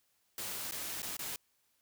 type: noise with dropouts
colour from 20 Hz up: white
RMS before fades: -40 dBFS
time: 0.38-1.36 s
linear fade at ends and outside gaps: 1 ms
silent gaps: 0.711-0.721 / 1.02-1.029 / 1.168-1.192 s
effects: white hiss -75 dBFS RMS until 1.81 s